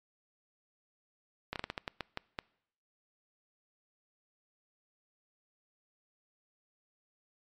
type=slowing click train; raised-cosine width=0.3 ms; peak=-19 dBFS; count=10; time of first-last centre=1.53-2.389 s; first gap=28 ms; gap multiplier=1.29; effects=noise-tail reverb RT60 0.7 s tail -24 dB re dry + MP3 64 kbps